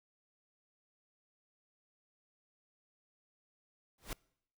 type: noise with exponential growth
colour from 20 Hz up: pink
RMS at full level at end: -37 dBFS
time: 3.98-4.13 s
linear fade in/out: 2 ms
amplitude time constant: 32 ms
effects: noise-tail reverb RT60 0.7 s tail -25 dB re dry